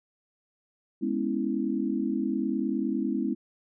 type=chord; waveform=sine; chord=C# minor seventh; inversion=second; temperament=equal with one note detuned; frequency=207.7 / 246.9 / 277.2 / 327.7 Hz; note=G#3 / B3 / C#4 / E4; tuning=0 / 0 / 0 / -10 cents; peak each=-31 dBFS; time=1.01-3.35 s; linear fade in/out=20 ms; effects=none